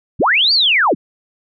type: linear two-way sweep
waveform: sine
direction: up then down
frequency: 42.3 to 4724 to 114 Hz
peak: -10 dBFS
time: 0.19-0.95 s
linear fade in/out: 20 ms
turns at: 0.53 s
effects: none